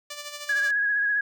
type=tone with tremolo; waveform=5% pulse; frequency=587.3 Hz; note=D5; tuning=in tune; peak=-22 dBFS; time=0.1-0.71 s; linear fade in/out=5 ms; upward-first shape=sine; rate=13 Hz; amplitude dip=55%
type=tone with vibrato; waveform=sine; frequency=1661.2 Hz; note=G#6; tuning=in tune; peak=-21 dBFS; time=0.49-1.21 s; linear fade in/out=5 ms; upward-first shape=triangle; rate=15 Hz; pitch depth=39 cents each way
effects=none